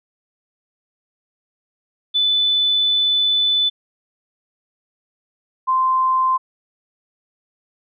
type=tone pair in turn; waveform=sine; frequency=3498 / 1040 Hz; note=A7 / C6; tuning=-11 / -11 cents; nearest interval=octave + major sixth; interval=2100 cents; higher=first; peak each=-14 dBFS; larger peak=neither; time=2.14-3.7 / 5.67-6.38 s; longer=first; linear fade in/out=20 ms; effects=none